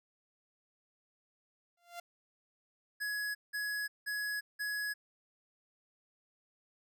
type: tone with exponential growth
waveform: sawtooth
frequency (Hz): 693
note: F5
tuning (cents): -14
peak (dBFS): -36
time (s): 1.77-2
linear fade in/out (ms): 5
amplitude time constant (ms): 49
type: tone bursts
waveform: square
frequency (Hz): 1680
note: G#6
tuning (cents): +19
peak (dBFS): -35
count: 4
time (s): 3-4.94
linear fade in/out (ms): 20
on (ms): 350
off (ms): 180
effects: none